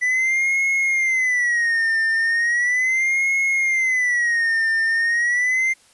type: tone with vibrato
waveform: triangle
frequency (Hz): 1975.5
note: B6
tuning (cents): 0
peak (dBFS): -15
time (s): 0.01-5.74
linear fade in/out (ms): 20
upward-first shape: sine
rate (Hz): 0.37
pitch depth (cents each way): 160
effects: white hiss -54 dBFS RMS until 5.93 s + resampled to 24000 Hz